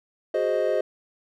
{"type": "chord", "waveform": "triangle", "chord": "Ab dominant seventh", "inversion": "third", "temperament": "equal", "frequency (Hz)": [370, 415.3, 523.3, 622.3], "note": ["Gb4", "Ab4", "C5", "Eb5"], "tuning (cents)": [0, 0, 0, 0], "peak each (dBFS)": [-27, -26, -24, -23], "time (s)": [0.34, 0.81], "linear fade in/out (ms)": 5, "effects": []}